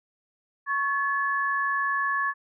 sine tone pair together, 1108.7 / 1715.9 Hz, C#6 / A6, 0 / -44 cents, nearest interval minor sixth, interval 756 cents, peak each -26 dBFS, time 0.66-2.34 s, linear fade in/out 50 ms, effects none

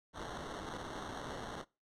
white noise with sample-and-hold, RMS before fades -44 dBFS, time 0.13-1.65 s, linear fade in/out 50 ms, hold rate 2450 Hz, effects noise-tail reverb RT60 0.3 s tail -24 dB re dry + low-pass 7000 Hz 12 dB/octave

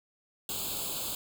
white noise with comb filter, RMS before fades -35 dBFS, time 0.49-1.15 s, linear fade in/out 2 ms, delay 0.26 ms, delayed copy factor +0.95, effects none

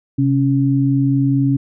sine tone pair together, 132.53 / 277.2 Hz, C3 / C#4, +23 / 0 cents, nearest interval octave + minor second, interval 1277 cents, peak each -15 dBFS, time 0.18-1.57 s, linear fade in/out 10 ms, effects none

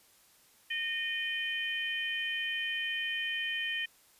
harmonic tone, 614 Hz, D#5, 23 cents flat, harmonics 3 / 4 / 5, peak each -35 / -37 / -36 dBFS, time 0.7-3.86 s, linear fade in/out 10 ms, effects white hiss -63 dBFS RMS until 4.19 s + resampled to 32000 Hz

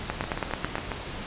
two click trains, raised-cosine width 0.5 ms, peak -15 / -11 dBFS, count 6 / 7, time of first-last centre 0.24-0.918 / 0.1-0.755 s, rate 7.38 / 9.16 Hz, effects pink hiss -36 dBFS RMS until 1.26 s + resampled to 8000 Hz

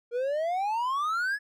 triangle exponential sweep, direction up, 466.2 to 1725 Hz, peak -24 dBFS, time 0.11-1.39 s, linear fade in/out 50 ms, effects none

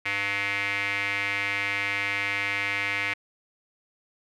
square tone with band-pass filter, 100 Hz, G2, 35 cents sharp, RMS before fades -28 dBFS, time 0.05-3.14 s, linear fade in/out 10 ms, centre 2200 Hz, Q 5.5, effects none

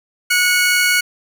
sawtooth tone pair together, 1456.9 / 2217 Hz, F#6 / C#7, -27 / 0 cents, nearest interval perfect fifth, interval 727 cents, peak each -12 dBFS, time 0.3-1.01 s, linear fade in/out 10 ms, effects none

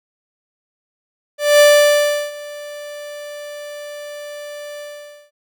45% pulse tone with ADSR envelope, 587.3 Hz, D5, in tune, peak -6 dBFS, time 1.38-5.31 s, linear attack 220 ms, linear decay 710 ms, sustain -23 dB, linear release 510 ms, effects none

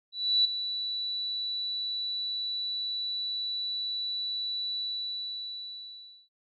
sine tone with ADSR envelope, 3951 Hz, B7, in tune, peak -19 dBFS, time 0.12-6.29 s, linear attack 330 ms, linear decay 5 ms, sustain -11 dB, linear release 1500 ms, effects AAC 64 kbps

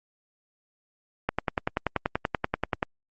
click train, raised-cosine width 0.5 ms, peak -9 dBFS, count 17, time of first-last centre 1.29-2.828 s, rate 10.4 Hz, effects Opus 48 kbps

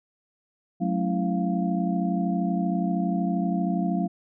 sine tone cluster, 183.5 / 216.2 / 272 / 328.8 / 696 Hz, F#3 / A3 / C#4 / E4 / F5, -14 / -30 / -33 / -4 / -6 cents, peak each -25 / -29 / -31 / -32 / -32 dBFS, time 0.8-4.08 s, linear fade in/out 20 ms, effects none

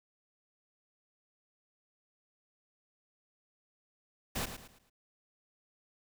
pink noise with echo, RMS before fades -35 dBFS, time 4.35-4.46 s, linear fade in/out 10 ms, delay 110 ms, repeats 4, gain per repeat -9 dB, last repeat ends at 4.9 s, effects none

